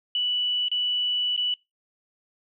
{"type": "tone with dropouts", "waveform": "sine", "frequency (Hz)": 2960, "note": "F#7", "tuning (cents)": 0, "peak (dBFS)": -22, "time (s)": [0.15, 1.54], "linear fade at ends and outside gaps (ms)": 2, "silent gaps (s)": [[0.684, 0.715], [1.364, 1.376]], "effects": ["noise-tail reverb RT60 0.2 s tail -23 dB re dry"]}